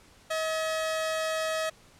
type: tone pair together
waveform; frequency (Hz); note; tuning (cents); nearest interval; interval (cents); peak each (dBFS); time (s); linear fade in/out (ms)
sawtooth; 637 / 1700.6; D#5 / G#6; +41 / +41; octave + perfect fourth; 1700; -24 / -36; 0.3-1.7; 10
effects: pink hiss -57 dBFS RMS until 1.99 s + low-pass 10000 Hz 12 dB/octave